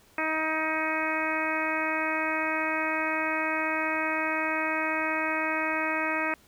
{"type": "harmonic tone", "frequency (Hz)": 315.2, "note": "D#4", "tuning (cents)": 23, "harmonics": [1, 2, 3, 4, 5, 6, 7, 8], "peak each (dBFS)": [-34, -34, -34, -34, -34, -34, -34, -34], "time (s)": [0.18, 6.34], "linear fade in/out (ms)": 2, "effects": ["pink hiss -59 dBFS RMS until 6.47 s"]}